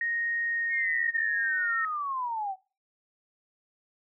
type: tone with pitch glide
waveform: sine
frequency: 1864.7 to 1845.4 Hz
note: A#6 to A#6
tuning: 0 to -18 cents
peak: -27 dBFS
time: 0.01-1.85 s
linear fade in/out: 2 ms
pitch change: -18 cents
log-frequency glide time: 0.44-0.96 s
type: linear sweep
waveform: sine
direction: down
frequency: 2180 to 740 Hz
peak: -29 dBFS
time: 0.69-2.56 s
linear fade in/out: 50 ms
effects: noise-tail reverb RT60 0.3 s tail -20 dB re dry